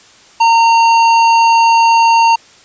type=tone with tanh clipping; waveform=sine; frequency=918 Hz; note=A#5; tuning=27 cents flat; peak=-8 dBFS; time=0.4-2.36 s; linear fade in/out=10 ms; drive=15 dB; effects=white hiss -43 dBFS RMS until 2.64 s + resampled to 16000 Hz